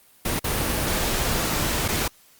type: noise with dropouts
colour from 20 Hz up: pink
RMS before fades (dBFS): -24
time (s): 0.25-2.08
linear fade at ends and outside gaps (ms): 5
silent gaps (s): 0.394-0.441 / 1.881-1.885
effects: white hiss -55 dBFS RMS until 2.39 s + Opus 32 kbps